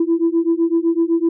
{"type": "beating tone pair", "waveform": "sine", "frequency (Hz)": [329.6, 337.5], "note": ["E4", "E4"], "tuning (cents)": [0, 41], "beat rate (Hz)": 7.9, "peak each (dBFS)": -16, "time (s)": [0, 1.29], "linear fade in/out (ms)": 5, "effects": ["tanh soft clip ceiling -8 dBFS"]}